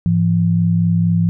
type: tone pair together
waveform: sine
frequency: 105.65 / 170 Hz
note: G#2 / F3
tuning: +30 / -46 cents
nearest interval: minor sixth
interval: 824 cents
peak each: -17 / -13 dBFS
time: 0.06-1.29 s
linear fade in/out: 0 ms
effects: none